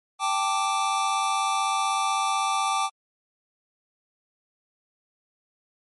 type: chord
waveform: square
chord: G suspended second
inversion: none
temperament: equal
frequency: 784 / 880 / 1174.7 Hz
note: G5 / A5 / D6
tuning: 0 / 0 / 0 cents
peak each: -28 / -30 / -26 dBFS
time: 0.19-2.9 s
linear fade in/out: 50 ms
effects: MP3 48 kbps